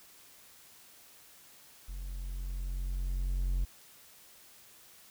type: tone with level ramp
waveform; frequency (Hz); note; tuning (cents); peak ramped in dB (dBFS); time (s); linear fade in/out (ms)
triangle; 45.12; F#1; -43; -36 to -25; 1.88-3.65; 10
effects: white hiss -57 dBFS RMS until 5.1 s